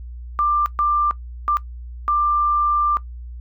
sine tone bursts at uneven times, 1186 Hz, D6, 17 cents sharp, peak -15 dBFS, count 4, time 0.39-0.66 / 0.79-1.11 / 1.48-1.57 / 2.08-2.97 s, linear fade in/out 0 ms, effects noise-tail reverb RT60 0.1 s tail -18 dB re dry + added 60 Hz sine -31 dBFS peak until 3.4 s

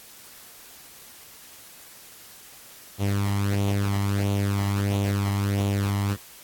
sawtooth tone with flanger, 100.2 Hz, G2, 38 cents sharp, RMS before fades -24 dBFS, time 2.98-6.17 s, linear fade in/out 50 ms, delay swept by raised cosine 0.29 to 1 ms, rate 1.5 Hz, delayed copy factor +0.65, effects white hiss -47 dBFS RMS until 6.43 s + AAC 64 kbps

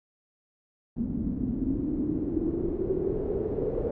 pink noise with low-pass filter sweep, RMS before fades -29 dBFS, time 0.96-3.91 s, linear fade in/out 5 ms, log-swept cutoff 230 to 480 Hz, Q 8, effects none

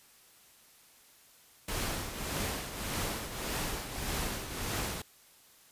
pink noise with tremolo, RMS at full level -33 dBFS, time 1.68-5.02 s, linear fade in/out 5 ms, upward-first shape triangle, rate 1.7 Hz, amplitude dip 65%, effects white hiss -60 dBFS RMS until 5.71 s + resampled to 32000 Hz

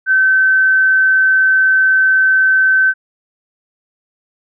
sine tone, 1536 Hz, G6, 36 cents flat, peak -8 dBFS, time 0.06-2.94 s, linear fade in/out 50 ms, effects none

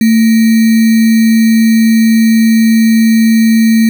sine tone with sample-and-hold, 224.1 Hz, A3, 32 cents sharp, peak -4 dBFS, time 0.01-3.89 s, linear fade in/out 2 ms, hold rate 2100 Hz, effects none

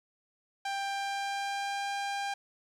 sawtooth tone with pitch glide, 791 to 799.7 Hz, G5 to G5, +15 to +34 cents, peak -28 dBFS, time 0.65-2.34 s, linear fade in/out 5 ms, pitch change +19 cents, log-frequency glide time 0.76-1.88 s, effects low-pass 7000 Hz 12 dB/octave + 11-bit

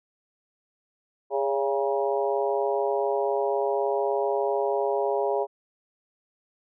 harmonic tone with a mistuned harmonic, 136.6 Hz, C#3, 25 cents flat, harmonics 3 / 4 / 5 / 6 / 7, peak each -26 / -28 / -30 / -32 / -33 dBFS, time 1.3-5.47 s, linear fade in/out 50 ms, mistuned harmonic 4, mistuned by +50 cents, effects none

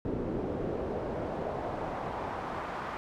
brown noise with band-pass filter sweep, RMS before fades -35 dBFS, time 0.05-2.97 s, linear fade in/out 0 ms, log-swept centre 350 to 1200 Hz, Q 1.5, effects none

